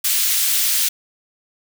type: high-pass noise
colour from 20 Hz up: white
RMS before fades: -18 dBFS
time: 0.04-0.89 s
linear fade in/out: 10 ms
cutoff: 2400 Hz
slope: 12 dB/octave
effects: none